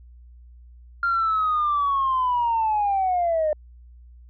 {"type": "linear sweep", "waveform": "sine", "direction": "down", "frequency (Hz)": [1396.9, 600], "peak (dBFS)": -18, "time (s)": [1.03, 3.53], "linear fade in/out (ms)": 2, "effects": ["tanh soft clip ceiling -15 dBFS", "added 60 Hz sine -44 dBFS peak until 4.29 s"]}